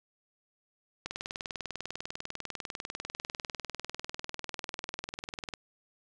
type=click train; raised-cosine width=0.2 ms; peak=-19 dBFS; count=91; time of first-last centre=1.06-5.538 s; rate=20.1 Hz; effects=resampled to 22050 Hz